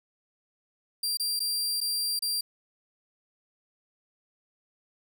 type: tone with dropouts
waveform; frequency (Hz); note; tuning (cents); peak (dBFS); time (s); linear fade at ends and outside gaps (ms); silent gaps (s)
sawtooth; 4725; D8; +10; -24; 1.03-2.41; 5; 1.172-1.197 / 1.394-1.402 / 1.805-1.812 / 2.192-2.222
effects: none